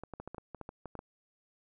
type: clicks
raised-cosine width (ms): 1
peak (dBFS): -28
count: 12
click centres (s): 0.036 / 0.137 / 0.2 / 0.276 / 0.346 / 0.382 / 0.547 / 0.613 / 0.691 / 0.857 / 0.953 / 0.991
effects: none